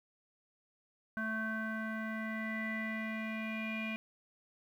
square tone with low-pass filter sweep, 220 Hz, A3, in tune, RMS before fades -38 dBFS, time 1.17-3.96 s, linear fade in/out 0 ms, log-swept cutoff 1500 to 2500 Hz, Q 9.1, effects 11-bit

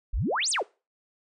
sine exponential two-way sweep, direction up then down, 32.73 to 9550 to 324.6 Hz, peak -24 dBFS, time 0.13-0.63 s, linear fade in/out 10 ms, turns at 0.5 s, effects noise-tail reverb RT60 0.3 s tail -23 dB re dry

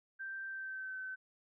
sine tone with pitch glide, 1568 to 1527.8 Hz, G6 to G6, 0 to -45 cents, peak -40 dBFS, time 0.19-1.16 s, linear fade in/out 20 ms, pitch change -45 cents, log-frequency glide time 0.47-0.97 s, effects none

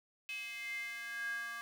square tone with high-pass filter sweep, 233.1 Hz, A#3, in tune, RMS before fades -42 dBFS, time 0.29-1.61 s, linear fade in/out 0 ms, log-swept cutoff 2600 to 1400 Hz, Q 9.8, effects none

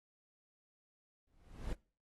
brown noise with exponential growth, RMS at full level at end -37 dBFS, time 1.27-1.73 s, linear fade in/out 2 ms, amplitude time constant 100 ms, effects noise-tail reverb RT60 0.4 s tail -23 dB re dry + AAC 32 kbps

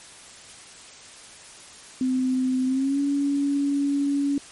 sine tone with pitch glide, 257.3 to 282.2 Hz, C4 to C#4, -29 to +31 cents, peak -20 dBFS, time 2.01-4.38 s, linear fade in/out 2 ms, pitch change +160 cents, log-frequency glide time 2.66-3 s, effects white hiss -45 dBFS RMS until 4.51 s + MP3 48 kbps

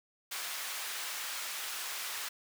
pink high-pass noise, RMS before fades -39 dBFS, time 0.31-2.29 s, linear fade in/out 10 ms, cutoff 1300 Hz, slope 12 dB/octave, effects none

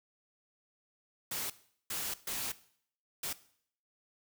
white noise bursts at uneven times, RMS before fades -37 dBFS, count 4, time 1.31-1.5 / 1.9-2.14 / 2.27-2.52 / 3.23-3.33 s, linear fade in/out 5 ms, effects noise-tail reverb RT60 0.6 s tail -17 dB re dry

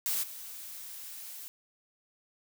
blue noise with level steps, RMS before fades -31 / -44 dBFS, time 0.06-1.48 s, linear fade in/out 0 ms, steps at 0.22 s, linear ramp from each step 20 ms, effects none

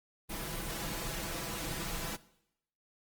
pink noise with comb filter, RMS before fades -38 dBFS, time 0.29-2.17 s, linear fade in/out 20 ms, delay 6 ms, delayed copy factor +0.6, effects noise-tail reverb RT60 0.8 s tail -19 dB re dry + Opus 24 kbps

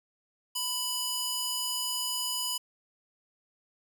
square tone with high-pass filter, 992 Hz, B5, 7 cents sharp, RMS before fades -32 dBFS, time 0.55-2.58 s, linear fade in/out 10 ms, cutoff 3300 Hz, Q 0.63, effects none

